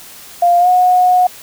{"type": "tone with pitch glide", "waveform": "sine", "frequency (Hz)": [698.5, 727.7], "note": ["F5", "F#5"], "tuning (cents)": [0, -29], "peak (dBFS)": -7, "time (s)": [0.42, 1.27], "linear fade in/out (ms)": 5, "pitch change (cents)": 71, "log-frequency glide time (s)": [0.59, 0.68], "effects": ["white hiss -36 dBFS RMS until 1.42 s"]}